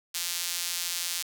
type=tone with high-pass filter; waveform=sawtooth; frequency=173.7 Hz; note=F3; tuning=9 cents flat; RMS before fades=-32 dBFS; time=0.14-1.23 s; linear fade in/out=10 ms; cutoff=4300 Hz; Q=0.78; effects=8-bit